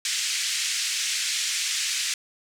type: band-pass noise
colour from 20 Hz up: white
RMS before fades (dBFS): -27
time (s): 0.05-2.14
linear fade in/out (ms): 2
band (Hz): 1900 to 7600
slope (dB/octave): 24
effects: none